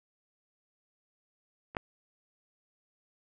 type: clicks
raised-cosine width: 0.5 ms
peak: -29 / -15 dBFS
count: 2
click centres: 1.749 / 1.768 s
effects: none